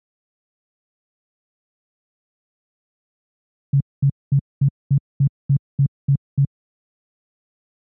sine tone bursts, 138.59 Hz, C#3, in tune, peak -11 dBFS, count 10, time 3.73-6.45 s, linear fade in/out 5 ms, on 74 ms, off 220 ms, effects high-pass 80 Hz 12 dB/octave

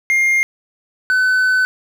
triangle tone pair in turn, 2120 / 1510.4 Hz, C7 / F#6, +22 / +35 cents, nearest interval tritone, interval 587 cents, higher first, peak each -10 dBFS, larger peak neither, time 0.1-0.43 / 1.1-1.65 s, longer second, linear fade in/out 0 ms, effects 8-bit

